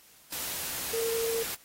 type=tone in noise; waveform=sine; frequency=457.2 Hz; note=A#4; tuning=34 cents flat; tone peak=-28 dBFS; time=0.93-1.43 s; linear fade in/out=5 ms; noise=white; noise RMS=-35 dBFS; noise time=0.32-1.55 s; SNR=+4 dB; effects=white hiss -57 dBFS RMS until 1.64 s + AAC 48 kbps